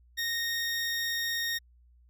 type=tone; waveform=20% pulse; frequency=1856 Hz; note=A#6; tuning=8 cents flat; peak=-24 dBFS; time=0.17-1.59 s; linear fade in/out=20 ms; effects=added 60 Hz sine -57 dBFS peak until 2.09 s